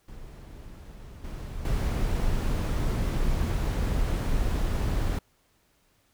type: noise with level steps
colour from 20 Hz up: brown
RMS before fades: -43 / -36 / -26 dBFS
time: 0.08-5.19 s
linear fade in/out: 5 ms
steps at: 1.24 / 1.65 s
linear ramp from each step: 2 ms
effects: pink hiss -67 dBFS RMS until 6.13 s